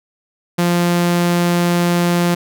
sawtooth tone, 174 Hz, F3, 6 cents flat, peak -9 dBFS, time 0.58-2.35 s, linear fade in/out 10 ms, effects none

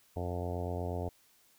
harmonic tone, 88.3 Hz, F2, 20 cents sharp, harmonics 1 / 2 / 3 / 4 / 5 / 6 / 7 / 8 / 9 / 10, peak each -36 / -44 / -44 / -45 / -42 / -45 / -44 / -44 / -50 / -51 dBFS, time 0.16-1.09 s, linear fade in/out 5 ms, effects white hiss -66 dBFS RMS until 1.58 s

